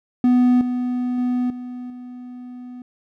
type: tone with level steps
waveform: triangle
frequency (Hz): 248.1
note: B3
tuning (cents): +8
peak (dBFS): -10 / -18 / -16 / -27 / -31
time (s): 0.24-2.82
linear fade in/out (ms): 2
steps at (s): 0.61 / 1.18 / 1.5 / 1.9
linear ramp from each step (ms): 2
effects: none